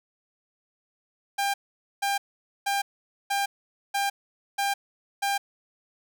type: tone bursts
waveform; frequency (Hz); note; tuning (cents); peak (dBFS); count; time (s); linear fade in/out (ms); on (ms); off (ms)
sawtooth; 798; G5; +31; -20; 7; 1.38-5.38; 10; 160; 480
effects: none